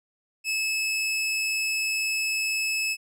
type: tone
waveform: sawtooth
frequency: 2598 Hz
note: E7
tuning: 26 cents flat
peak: -21 dBFS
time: 0.44-2.97 s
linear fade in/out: 50 ms
effects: low-pass 12000 Hz 12 dB/octave